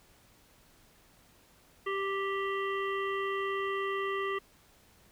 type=harmonic tone; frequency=392 Hz; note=G4; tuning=in tune; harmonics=1 / 3 / 5 / 7 / 8; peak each=-33 / -35 / -38 / -45 / -47 dBFS; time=1.86-4.39 s; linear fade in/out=10 ms; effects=pink hiss -62 dBFS RMS until 5.11 s